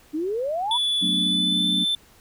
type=exponential sweep; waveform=sine; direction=up; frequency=292.5 to 1015 Hz; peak=-23 dBFS; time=0.13-0.78 s; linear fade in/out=20 ms
type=tone with pitch glide; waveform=triangle; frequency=3446 to 3537 Hz; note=A7 to A7; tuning=-37 to +8 cents; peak=-19 dBFS; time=0.71-1.95 s; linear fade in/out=2 ms; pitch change=+45 cents; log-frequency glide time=1.04-1.67 s
type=chord; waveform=sine; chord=B minor seventh; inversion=second; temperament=equal with one note detuned; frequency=185 / 220 / 243.4 / 293.7 Hz; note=F#3 / A3 / B3 / D4; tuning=0 / 0 / -25 / 0 cents; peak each=-27 / -32 / -32 / -31 dBFS; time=1.01-1.85 s; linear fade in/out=20 ms
effects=pink hiss -54 dBFS RMS until 2.2 s